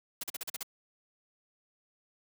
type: noise bursts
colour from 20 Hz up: white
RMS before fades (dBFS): -37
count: 7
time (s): 0.21-0.631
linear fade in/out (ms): 5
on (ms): 25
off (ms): 41
effects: high-pass 150 Hz 12 dB/octave